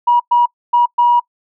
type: tone bursts at uneven times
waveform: sine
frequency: 961 Hz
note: B5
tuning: 48 cents flat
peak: -7 dBFS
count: 4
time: 0.07-0.2 / 0.31-0.46 / 0.73-0.86 / 0.98-1.2 s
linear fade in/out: 10 ms
effects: noise-tail reverb RT60 0.1 s tail -25 dB re dry + tanh soft clip ceiling -3 dBFS